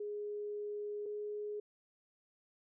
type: tone pair in turn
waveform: sine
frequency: 415.3 / 417.7 Hz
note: G#4 / G#4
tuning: 0 / +10 cents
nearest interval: unison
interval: 10 cents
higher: second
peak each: -38 / -38 dBFS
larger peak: neither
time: 0-1.06 / 1.06-1.6 s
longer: first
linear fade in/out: 5 ms
effects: none